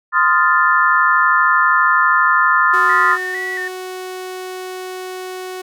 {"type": "chord", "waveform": "sine", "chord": "F dominant seventh", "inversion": "second", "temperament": "equal with one note detuned", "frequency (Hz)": [1037.5, 1244.5, 1396.9, 1760], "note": ["C6", "Eb6", "F6", "A6"], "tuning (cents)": [-15, 0, 0, 0], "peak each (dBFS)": -16, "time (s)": [0.12, 3.18], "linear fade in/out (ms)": 50}
{"type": "tone", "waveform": "sawtooth", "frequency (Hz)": 370, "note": "F#4", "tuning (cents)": 0, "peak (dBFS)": -22, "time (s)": [2.73, 5.62], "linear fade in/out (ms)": 10}
{"type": "tone with vibrato", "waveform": "sine", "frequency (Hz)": 1877, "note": "A#6", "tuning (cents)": 11, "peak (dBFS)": -21, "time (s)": [2.89, 3.68], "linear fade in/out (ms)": 5, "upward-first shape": "square", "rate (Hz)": 2.2, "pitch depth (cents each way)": 59}
{"effects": []}